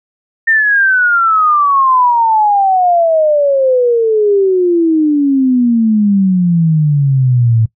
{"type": "exponential sweep", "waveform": "sine", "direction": "down", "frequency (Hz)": [1824, 110], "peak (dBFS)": -7, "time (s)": [0.47, 7.66], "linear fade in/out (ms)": 10, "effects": ["noise-tail reverb RT60 0.1 s tail -20 dB re dry"]}